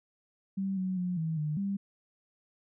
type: tone with pitch steps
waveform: sine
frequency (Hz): 193.7 / 186.4 / 179.8 / 160.9 / 151.4 / 197.9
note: G3 / F#3 / F#3 / E3 / D#3 / G3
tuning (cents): -20 / +13 / -49 / -42 / -47 / +17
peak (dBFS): -29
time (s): 0.57-1.77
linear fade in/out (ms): 10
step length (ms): 200
effects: none